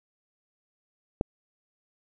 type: click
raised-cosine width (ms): 2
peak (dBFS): -11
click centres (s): 1.211
effects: none